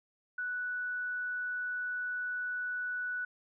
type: tone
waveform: sine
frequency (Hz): 1480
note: F#6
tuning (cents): 0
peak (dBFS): -33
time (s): 0.38-3.25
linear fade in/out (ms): 5
effects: none